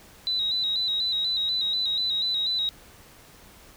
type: tone with vibrato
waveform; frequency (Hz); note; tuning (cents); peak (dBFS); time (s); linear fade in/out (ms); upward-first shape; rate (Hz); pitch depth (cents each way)
sine; 3900; B7; -23; -23; 0.27-2.69; 0; square; 4.1; 43
effects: pink hiss -51 dBFS RMS until 3.76 s